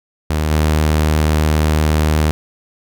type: tone with level steps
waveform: sawtooth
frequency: 77 Hz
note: D#2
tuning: 17 cents flat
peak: -11 / -8 dBFS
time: 0.3-2.31 s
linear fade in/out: 0 ms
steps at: 0.5 s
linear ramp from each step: 20 ms
effects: none